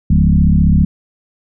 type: tone with frequency modulation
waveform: sine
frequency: 121.3 Hz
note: B2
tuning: 31 cents flat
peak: -7 dBFS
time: 0.1-0.85 s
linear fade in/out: 5 ms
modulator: 35.1 Hz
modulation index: 2.6
effects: none